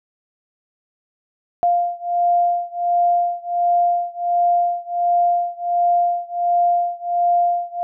sine beating tone pair, 698.5 / 699.9 Hz, F5 / F5, 0 / +4 cents, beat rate 1.4 Hz, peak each -18 / -19 dBFS, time 1.63-7.83 s, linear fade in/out 0 ms, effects none

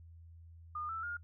sine tone with pitch steps, 1218 / 1325 / 1419 Hz, D#6 / E6 / F6, -37 / +9 / +27 cents, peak -37 dBFS, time 0.75-1.17 s, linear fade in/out 5 ms, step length 140 ms, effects noise-tail reverb RT60 0.1 s tail -26 dB re dry + added 83 Hz sine -52 dBFS peak until 1.23 s

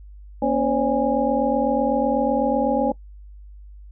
sine tone cluster, 238.6 / 278.6 / 521 / 569 / 824 Hz, A#3 / C#4 / C5 / C#5 / G#5, +41 / +9 / -7 / +45 / -14 cents, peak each -24 dBFS, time 0.42-2.92 s, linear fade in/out 5 ms, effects noise-tail reverb RT60 0.1 s tail -21 dB re dry + added 50 Hz sine -39 dBFS peak until 3.91 s

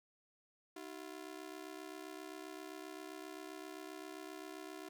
sawtooth ring-modulated tone, 344.7 Hz, F4, 23 cents flat, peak -40 dBFS, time 0.76-4.89 s, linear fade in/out 5 ms, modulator 33.8 Hz, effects none

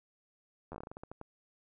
slowing click train, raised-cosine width 1 ms, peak -30 dBFS, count 13, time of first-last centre 0.72-1.214 s, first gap 11 ms, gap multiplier 1.22, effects none

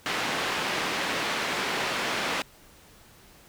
white band-pass noise, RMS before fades -29 dBFS, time 0.06-2.42 s, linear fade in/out 0 ms, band 170 to 2700 Hz, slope 12 dB/octave, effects pink hiss -54 dBFS RMS until 3.48 s

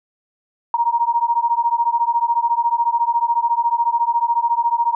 sine beating tone pair, 932.3 / 946.3 Hz, A#5 / A#5, 0 / +26 cents, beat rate 14 Hz, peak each -18 dBFS, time 0.74-4.95 s, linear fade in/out 2 ms, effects none

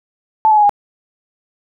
sine tone with pitch steps, 875 / 855.5 / 836.5 / 817.8 Hz, A5 / A5 / G#5 / G#5, -10 / -49 / +12 / -27 cents, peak -7 dBFS, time 0.45-0.694 s, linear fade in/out 0 ms, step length 61 ms, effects none

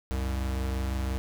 square tone pair together, 65.41 / 91.22 Hz, C2 / F#2, 0 / -24 cents, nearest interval tritone, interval 576 cents, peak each -29 / -37 dBFS, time 0.11-1.18 s, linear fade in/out 0 ms, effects 10-bit

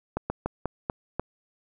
slowing click train, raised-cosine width 1 ms, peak -13 dBFS, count 6, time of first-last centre 0.17-1.196 s, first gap 130 ms, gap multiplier 1.23, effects none

